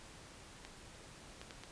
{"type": "clicks", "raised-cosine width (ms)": 0.2, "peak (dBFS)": -30, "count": 4, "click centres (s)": [0.65, 1.415, 1.508, 1.636], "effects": ["pink hiss -55 dBFS RMS until 1.71 s", "resampled to 22050 Hz"]}